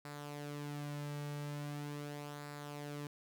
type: tone with flanger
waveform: sawtooth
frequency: 146 Hz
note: D3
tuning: 10 cents flat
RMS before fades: -44 dBFS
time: 0.05-3.07 s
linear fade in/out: 2 ms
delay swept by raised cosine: 0.32 to 2.92 ms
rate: 0.41 Hz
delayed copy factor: -0.5
effects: none